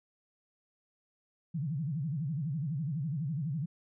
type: tone with vibrato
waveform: sine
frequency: 149.4 Hz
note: D3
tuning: 30 cents sharp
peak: -31 dBFS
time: 1.54-3.66 s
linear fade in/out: 10 ms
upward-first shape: sine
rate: 12 Hz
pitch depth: 240 cents each way
effects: none